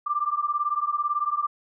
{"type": "beating tone pair", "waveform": "sine", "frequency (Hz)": [1174.7, 1192.7], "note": ["D6", "D6"], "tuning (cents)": [0, 26], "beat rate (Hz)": 18, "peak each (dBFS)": -26, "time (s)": [0.06, 1.47], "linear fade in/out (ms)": 10, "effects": []}